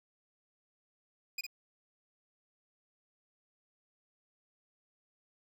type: tone with echo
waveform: 25% pulse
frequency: 2471 Hz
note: D#7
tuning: 13 cents flat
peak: -31 dBFS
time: 1.38-1.41 s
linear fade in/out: 5 ms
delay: 56 ms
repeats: 1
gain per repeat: -5 dB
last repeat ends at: 1.466 s
effects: 11-bit